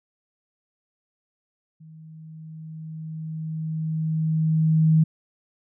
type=tone with level ramp; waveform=sine; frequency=158.5 Hz; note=D#3; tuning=32 cents sharp; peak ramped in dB=-43 to -13 dBFS; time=1.8-5.04 s; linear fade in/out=10 ms; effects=none